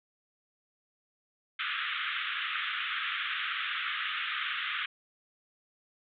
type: band-pass noise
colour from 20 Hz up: pink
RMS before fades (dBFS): -34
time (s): 1.59-4.86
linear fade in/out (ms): 5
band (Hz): 1200 to 3600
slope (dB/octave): 96
effects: none